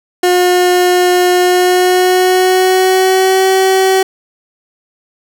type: tone with pitch glide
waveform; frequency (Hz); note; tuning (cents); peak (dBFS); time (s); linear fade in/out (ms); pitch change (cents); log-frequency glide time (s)
30% pulse; 359.5 to 380.2; F#4 to F#4; -50 to +47; -5; 0.23-4.03; 5; +97; 1.41-3.47
effects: none